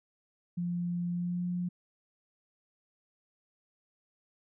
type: tone with pitch glide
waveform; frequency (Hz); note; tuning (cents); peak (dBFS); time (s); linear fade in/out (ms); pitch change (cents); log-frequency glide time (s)
sine; 174.61 to 177.46; F3 to F3; 0 to +28; -30; 0.57-1.69; 10; +28; 1.11-1.45
effects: none